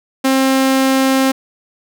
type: tone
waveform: sawtooth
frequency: 265.9 Hz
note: C4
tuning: 28 cents sharp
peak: -7 dBFS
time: 0.24-1.32 s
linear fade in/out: 10 ms
effects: none